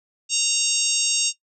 harmonic tone with a mistuned harmonic, 928 Hz, A#5, 8 cents flat, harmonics 3 / 4 / 5 / 6 / 7 / 8 / 9, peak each -25 / -27 / -29 / -26 / -25 / -27 / -28 dBFS, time 0.29-1.33 s, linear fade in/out 50 ms, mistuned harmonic 8, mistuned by +41 cents, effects noise-tail reverb RT60 0.1 s tail -18 dB re dry

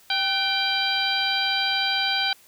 harmonic tone with a mistuned harmonic, 787 Hz, G5, 7 cents sharp, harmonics 1 / 2 / 3 / 4 / 5 / 6, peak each -29 / -28 / -29 / -27 / -27 / -30 dBFS, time 0.1-2.33 s, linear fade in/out 2 ms, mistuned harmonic 2, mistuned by -67 cents, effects white hiss -54 dBFS RMS until 2.47 s

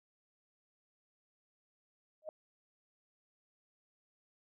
sine tone with exponential growth, 622.3 Hz, D#5, in tune, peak -35 dBFS, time 2.22-2.29 s, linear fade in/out 1 ms, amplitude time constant 15 ms, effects none

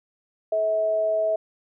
sine tone pair together, 430.8 / 645.5 Hz, A4 / E5, -37 / -37 cents, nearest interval perfect fifth, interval 700 cents, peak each -32 / -20 dBFS, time 0.52-1.36 s, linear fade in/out 5 ms, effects none

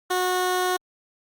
15% pulse tone, 365.3 Hz, F#4, 22 cents flat, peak -15 dBFS, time 0.1-0.77 s, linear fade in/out 10 ms, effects Opus 48 kbps

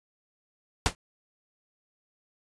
pink noise with exponential decay, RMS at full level -20 dBFS, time 0.86-0.95 s, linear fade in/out 0 ms, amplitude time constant 19 ms, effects resampled to 22050 Hz

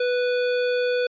square tone, 493.9 Hz, B4, in tune, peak -21 dBFS, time 0-1.07 s, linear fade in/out 5 ms, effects resampled to 11025 Hz

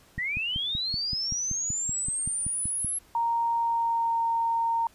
sine linear sweep, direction up, 1864.7 to 11175 Hz, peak -27 dBFS, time 0.18-2.99 s, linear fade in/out 10 ms
click train, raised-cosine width 5 ms, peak -23 dBFS, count 15, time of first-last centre 0.18-2.847 s, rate 5.25 Hz
sine tone with pitch glide, 930 to 920.4 Hz, A#5 to A#5, -4 to -22 cents, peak -23 dBFS, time 3.15-4.87 s, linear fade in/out 2 ms, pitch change -18 cents, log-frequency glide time 3.54-4.2 s
effects pink hiss -58 dBFS RMS until 4.94 s + resampled to 32000 Hz

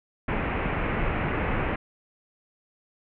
pink low-pass noise, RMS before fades -27 dBFS, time 0.28-1.76 s, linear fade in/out 5 ms, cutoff 2600 Hz, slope 48 dB/octave, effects none

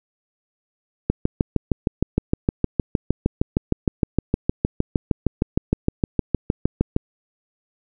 click train, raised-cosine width 3 ms, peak -4 dBFS, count 39, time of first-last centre 1.1-6.964 s, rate 6.48 Hz, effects none

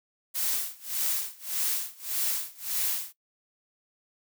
blue noise with tremolo, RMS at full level -27 dBFS, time 0.34-3.13 s, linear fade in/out 20 ms, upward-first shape sine, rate 1.7 Hz, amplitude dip 95%, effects noise-tail reverb RT60 0.1 s tail -17 dB re dry

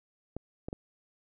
clicks, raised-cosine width 2 ms, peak -23 dBFS, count 3, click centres 0.366 / 0.685 / 0.729 s, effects none

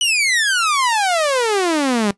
sawtooth exponential sweep, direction down, 2998 to 196 Hz, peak -11 dBFS, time 0.01-2.11 s, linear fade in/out 2 ms, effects noise-tail reverb RT60 0.1 s tail -18 dB re dry + resampled to 24000 Hz

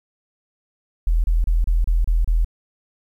sine tone bursts, 41.2 Hz, E1, in tune, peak -14 dBFS, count 7, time 1.07-2.446 s, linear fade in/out 0 ms, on 170 ms, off 31 ms, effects 9-bit

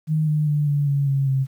sine tone with pitch steps, 155.56 / 151.74 / 148.02 / 144.39 / 140.85 / 137.39 / 134.02 Hz, D#3 / D#3 / D3 / D3 / C#3 / C#3 / C3, 0 / -43 / +14 / -29 / +28 / -15 / +42 cents, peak -17 dBFS, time 0.07-1.47 s, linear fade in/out 50 ms, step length 200 ms, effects 9-bit

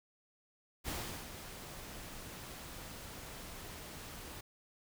pink noise with ADSR envelope, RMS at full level -39 dBFS, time 0.84-4.41 s, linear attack 38 ms, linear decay 380 ms, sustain -9 dB, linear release 7 ms, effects none

